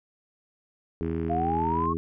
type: harmonic tone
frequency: 82.41 Hz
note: E2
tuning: in tune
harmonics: 1 / 2 / 3 / 4 / 5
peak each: -33 / -33 / -33 / -33 / -33 dBFS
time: 1.01-1.97 s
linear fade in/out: 0 ms
type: click train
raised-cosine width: 0.5 ms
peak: -29 dBFS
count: 50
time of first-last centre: 1.03-1.855 s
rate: 59.4 Hz
type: exponential sweep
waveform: sine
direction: up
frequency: 683 to 1108.7 Hz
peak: -25 dBFS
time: 1.29-1.94 s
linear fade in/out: 20 ms
effects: none